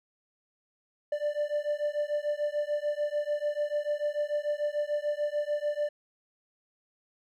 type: beating tone pair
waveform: triangle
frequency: 587.3 / 594.1 Hz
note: D5 / D5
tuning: 0 / +20 cents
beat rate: 6.8 Hz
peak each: -29 dBFS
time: 1.12-5.89 s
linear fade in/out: 5 ms
effects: none

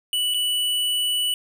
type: tone with dropouts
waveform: square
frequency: 2960 Hz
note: F#7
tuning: in tune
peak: -21 dBFS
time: 0.13-1.34 s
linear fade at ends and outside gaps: 1 ms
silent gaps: 0.339-0.344 s
effects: none

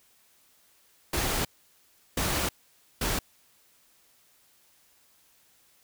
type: noise bursts at uneven times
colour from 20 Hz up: pink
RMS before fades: -28 dBFS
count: 3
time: 1.13-1.45 / 2.17-2.49 / 3.01-3.19 s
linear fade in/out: 5 ms
effects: white hiss -63 dBFS RMS until 5.83 s

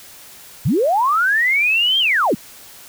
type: linear two-way sweep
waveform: sine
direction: up then down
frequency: 92.5 to 3229 to 133.7 Hz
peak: -13 dBFS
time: 0.65-2.35 s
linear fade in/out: 10 ms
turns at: 1.99 s
effects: white hiss -41 dBFS RMS until 2.88 s

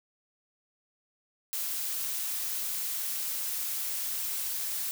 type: noise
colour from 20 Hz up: blue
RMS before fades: -33 dBFS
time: 1.53-4.91 s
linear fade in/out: 0 ms
effects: none

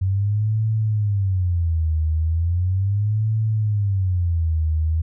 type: tone with vibrato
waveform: sine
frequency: 93 Hz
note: F#2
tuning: 9 cents sharp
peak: -17 dBFS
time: 0.01-5.02 s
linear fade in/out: 10 ms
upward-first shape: sine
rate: 0.37 Hz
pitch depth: 290 cents each way
effects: none

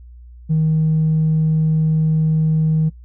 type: tone with tanh clipping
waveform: triangle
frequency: 157.5 Hz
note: D#3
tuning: 21 cents sharp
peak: -13 dBFS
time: 0.49-2.9 s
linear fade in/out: 20 ms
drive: 5 dB
effects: noise-tail reverb RT60 0.1 s tail -23 dB re dry + added 60 Hz sine -37 dBFS peak until 3.04 s

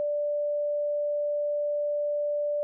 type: tone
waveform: sine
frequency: 587.3 Hz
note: D5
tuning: in tune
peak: -25 dBFS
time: 0-2.63 s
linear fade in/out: 0 ms
effects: none

